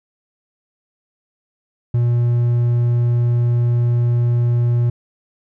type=tone; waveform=triangle; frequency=119.8 Hz; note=A#2; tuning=48 cents sharp; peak=-11 dBFS; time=1.94-4.9 s; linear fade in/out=5 ms; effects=none